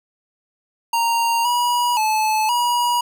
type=tone with pitch steps; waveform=square; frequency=929 / 968 / 866 / 964 Hz; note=A#5 / B5 / A5 / B5; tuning=-6 / -35 / -28 / -42 cents; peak=-17 dBFS; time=0.93-3.01 s; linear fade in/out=5 ms; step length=520 ms; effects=none